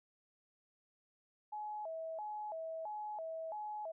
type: tone with vibrato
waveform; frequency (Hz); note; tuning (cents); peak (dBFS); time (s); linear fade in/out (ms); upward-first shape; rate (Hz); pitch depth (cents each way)
sine; 740; F#5; 0; -40; 1.52-3.92; 10; square; 1.5; 230
effects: none